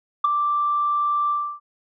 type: tone with ADSR envelope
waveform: sine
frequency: 1174.7 Hz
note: D6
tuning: in tune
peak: -9 dBFS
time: 0.24-1.6 s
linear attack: 8 ms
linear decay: 9 ms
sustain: -9 dB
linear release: 300 ms
effects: tanh soft clip ceiling -11 dBFS